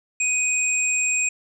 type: tone pair together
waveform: sine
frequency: 2500 / 7481 Hz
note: D#7 / A#8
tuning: +8 / +5 cents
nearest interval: octave + perfect fifth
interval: 1897 cents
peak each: -22 dBFS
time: 0.2-1.29 s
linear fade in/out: 5 ms
effects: none